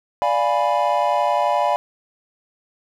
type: chord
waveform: triangle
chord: D diminished seventh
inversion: none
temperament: equal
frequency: 587.3 / 698.5 / 830.6 / 987.8 Hz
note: D5 / F5 / Ab5 / Cb6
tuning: 0 / 0 / 0 / 0 cents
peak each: -20 dBFS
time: 0.22-1.76 s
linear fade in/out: 0 ms
effects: none